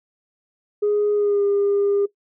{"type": "tone with pitch glide", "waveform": "sine", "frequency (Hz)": [415.3, 403], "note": ["G#4", "G4"], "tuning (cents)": [0, 48], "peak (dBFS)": -15, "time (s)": [0.82, 2.06], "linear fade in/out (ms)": 10, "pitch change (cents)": -52, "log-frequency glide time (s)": [1.14, 1.43], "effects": ["noise-tail reverb RT60 0.1 s tail -17 dB re dry", "tanh soft clip ceiling -13 dBFS"]}